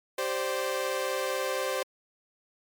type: chord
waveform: sawtooth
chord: G suspended fourth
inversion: none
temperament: equal with one note detuned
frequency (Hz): 387.9 / 523.3 / 587.3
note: G4 / C5 / D5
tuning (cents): -18 / 0 / 0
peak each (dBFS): -31 / -26 / -31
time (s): 0.18-1.83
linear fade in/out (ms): 5
effects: MP3 96 kbps